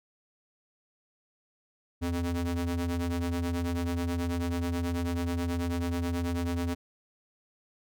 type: ring-modulated tone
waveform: square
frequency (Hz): 87.31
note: F2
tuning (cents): 0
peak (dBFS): -26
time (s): 2.01-6.75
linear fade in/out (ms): 20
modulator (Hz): 170
effects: none